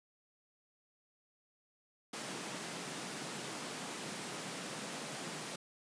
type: high-pass noise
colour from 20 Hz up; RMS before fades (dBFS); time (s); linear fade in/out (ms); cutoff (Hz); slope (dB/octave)
pink; -43; 2.13-5.56; 5; 140; 48
effects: resampled to 22050 Hz